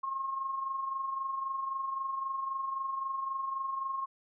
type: tone with amplitude modulation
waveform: sine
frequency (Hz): 1076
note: C6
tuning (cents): +48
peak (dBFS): -30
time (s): 0.03-4.06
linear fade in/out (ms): 10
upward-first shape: sine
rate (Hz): 23.8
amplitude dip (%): 50
effects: none